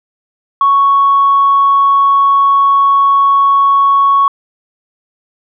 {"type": "tone", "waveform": "sine", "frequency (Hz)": 1110, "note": "C#6", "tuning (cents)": 2, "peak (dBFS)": -5, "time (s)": [0.61, 4.28], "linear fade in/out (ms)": 2, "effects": ["tanh soft clip ceiling -1 dBFS"]}